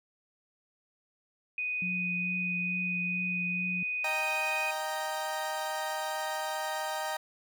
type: tone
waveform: sine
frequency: 2489 Hz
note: D#7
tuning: in tune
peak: -30 dBFS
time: 1.58-4.71 s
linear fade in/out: 2 ms
type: tone with vibrato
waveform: sine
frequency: 179.5 Hz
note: F3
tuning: 48 cents sharp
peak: -35 dBFS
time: 1.82-3.83 s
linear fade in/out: 2 ms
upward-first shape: triangle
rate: 2.3 Hz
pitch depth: 22 cents each way
type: chord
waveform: 30% pulse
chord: Eb major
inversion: none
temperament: equal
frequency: 622.3 / 784 / 932.3 Hz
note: Eb5 / G5 / Bb5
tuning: 0 / 0 / 0 cents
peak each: -34 dBFS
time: 4.04-7.17 s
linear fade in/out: 5 ms
effects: none